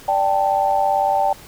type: chord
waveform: sine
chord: D suspended fourth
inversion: none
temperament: just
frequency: 587.3 / 783.1 / 881 Hz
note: D5 / G5 / A5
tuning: 0 / -2 / +2 cents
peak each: -22 / -17 / -21 dBFS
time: 0.08-1.33 s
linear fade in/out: 5 ms
effects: pink hiss -42 dBFS RMS until 1.47 s